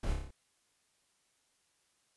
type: noise with echo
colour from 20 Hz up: brown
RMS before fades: -34 dBFS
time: 0.03-0.13 s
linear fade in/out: 5 ms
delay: 30 ms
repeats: 6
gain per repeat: -3 dB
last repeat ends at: 0.31 s
effects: white hiss -74 dBFS RMS until 2.16 s + resampled to 24000 Hz